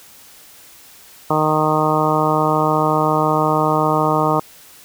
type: harmonic tone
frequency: 154.5 Hz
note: D#3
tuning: 12 cents flat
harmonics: 1 / 2 / 3 / 4 / 5 / 6 / 7 / 8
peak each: -22 / -22 / -22 / -22 / -22 / -22 / -22 / -22 dBFS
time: 1.3-4.4 s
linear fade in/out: 5 ms
effects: white hiss -44 dBFS RMS until 4.84 s